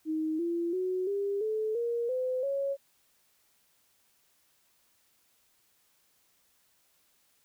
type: tone with pitch steps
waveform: sine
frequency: 314.2 / 340.7 / 369.4 / 400.5 / 434.2 / 470.8 / 510.4 / 553.4 Hz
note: D#4 / F4 / F#4 / G4 / A4 / A#4 / C5 / C#5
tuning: +17 / -43 / -3 / +37 / -23 / +17 / -43 / -3 cents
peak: -28 dBFS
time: 0.05-2.77 s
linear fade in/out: 50 ms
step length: 340 ms
effects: white hiss -69 dBFS RMS until 7.44 s